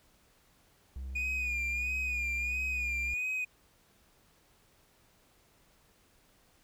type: tone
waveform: triangle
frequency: 65.4 Hz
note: C2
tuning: in tune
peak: -35 dBFS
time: 0.96-3.14 s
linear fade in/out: 0 ms
type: tone with vibrato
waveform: triangle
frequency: 2451 Hz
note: D#7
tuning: 27 cents flat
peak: -29 dBFS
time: 1.15-3.45 s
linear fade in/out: 10 ms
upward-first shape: sine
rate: 1.5 Hz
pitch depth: 55 cents each way
effects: tanh soft clip ceiling -24 dBFS + pink hiss -66 dBFS RMS until 6.63 s